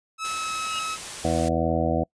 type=tone with pitch glide; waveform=sawtooth; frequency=1297 to 1288.8 Hz; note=E6 to E6; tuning=-28 to -39 cents; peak=-24 dBFS; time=0.18-0.98 s; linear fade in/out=50 ms; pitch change=-11 cents; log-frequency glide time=0.3-0.56 s
type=noise; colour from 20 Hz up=white; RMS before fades=-35 dBFS; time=0.24-1.49 s; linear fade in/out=10 ms
type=tone with exponential growth; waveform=triangle; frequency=2872 Hz; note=F7; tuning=48 cents sharp; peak=-25 dBFS; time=0.57-0.79 s; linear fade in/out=2 ms; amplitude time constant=47 ms
type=harmonic tone; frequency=82 Hz; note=E2; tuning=9 cents flat; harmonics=1 / 2 / 3 / 4 / 6 / 7 / 8 / 9; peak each=-29 / -29 / -29 / -29 / -29 / -29 / -29 / -29 dBFS; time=1.24-2.04 s; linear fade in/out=10 ms
effects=noise-tail reverb RT60 0.1 s tail -26 dB re dry + resampled to 22050 Hz